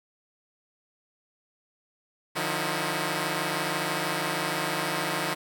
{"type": "tone cluster", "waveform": "5% pulse", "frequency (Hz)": [151.5, 177.7, 322.7], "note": ["D#3", "F3", "E4"], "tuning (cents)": [-46, 30, -37], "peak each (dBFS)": -20, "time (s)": [2.35, 5.35], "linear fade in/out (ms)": 20, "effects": []}